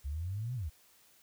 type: exponential two-way sweep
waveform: sine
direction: up then down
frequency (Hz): 66.4 to 130.8 to 66.4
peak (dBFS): -34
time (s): 0.04-0.7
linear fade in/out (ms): 20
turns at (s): 0.55
effects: white hiss -64 dBFS RMS until 1.22 s